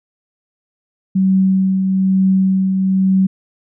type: tone with tremolo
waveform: sine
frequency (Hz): 190.1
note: F#3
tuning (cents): +47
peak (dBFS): -9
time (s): 1.15-3.27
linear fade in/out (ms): 10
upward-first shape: triangle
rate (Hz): 1.1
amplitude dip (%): 40
effects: none